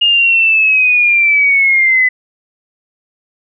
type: linear sweep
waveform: sine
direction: down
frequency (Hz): 2848 to 2001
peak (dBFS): -7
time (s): 0.01-2.09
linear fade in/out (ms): 10
effects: none